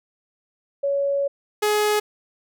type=tone pair in turn; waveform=sine / sawtooth; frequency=560 / 420.7 Hz; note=C#5 / G#4; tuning=+18 / +22 cents; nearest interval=perfect fourth; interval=496 cents; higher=first; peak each=-19 / -14 dBFS; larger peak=second; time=0.83-1.28 / 1.62-2 s; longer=first; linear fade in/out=10 ms; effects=none